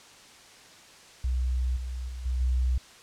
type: tone with level steps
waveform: sine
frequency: 63 Hz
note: B1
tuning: 35 cents sharp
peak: -24 / -31 / -34 / -25 / -22 dBFS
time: 1.24-2.78 s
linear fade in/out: 5 ms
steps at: 1.76 / 2.08 / 2.25 / 2.4 s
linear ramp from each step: 10 ms
effects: white hiss -51 dBFS RMS until 3.02 s + low-pass 7000 Hz 12 dB/octave